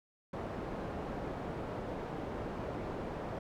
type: low-pass noise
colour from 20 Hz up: white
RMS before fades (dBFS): -40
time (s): 0.33-3.39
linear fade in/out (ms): 5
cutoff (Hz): 620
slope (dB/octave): 12
effects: none